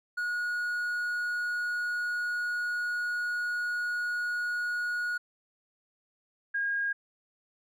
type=tone pair in turn; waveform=triangle / sine; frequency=1450 / 1627.6 Hz; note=F#6 / G#6; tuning=-35 / -35 cents; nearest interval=major second; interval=200 cents; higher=second; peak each=-27 dBFS; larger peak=neither; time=0.17-5.18 / 6.54-6.93 s; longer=first; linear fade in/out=10 ms; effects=none